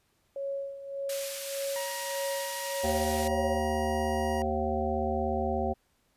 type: tone with tremolo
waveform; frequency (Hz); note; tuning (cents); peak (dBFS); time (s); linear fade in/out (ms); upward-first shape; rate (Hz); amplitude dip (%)
sine; 553; C#5; -4; -30; 0.36-3.58; 2; sine; 1.7; 70
type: band-pass noise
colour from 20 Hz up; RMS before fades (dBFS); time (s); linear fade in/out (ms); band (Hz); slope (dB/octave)
white; -39; 1.09-3.28; 5; 1700 to 12000; 12
type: tone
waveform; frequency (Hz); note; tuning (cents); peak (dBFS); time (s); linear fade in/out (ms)
25% pulse; 950; A#5; +33; -33; 1.76-4.42; 0
type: harmonic tone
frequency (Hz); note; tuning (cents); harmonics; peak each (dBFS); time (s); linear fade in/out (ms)
76.7; D#2; -24; 1 / 3 / 5 / 7 / 9 / 10; -34 / -34 / -34 / -34 / -34 / -34; 2.83-5.74; 20
effects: pink hiss -71 dBFS RMS until 6.16 s + resampled to 32000 Hz